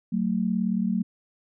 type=tone pair together; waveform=sine; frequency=187 / 225.2 Hz; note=F#3 / A3; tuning=+19 / +40 cents; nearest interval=minor third; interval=321 cents; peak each=-25 dBFS; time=0.12-1.03 s; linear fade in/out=10 ms; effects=none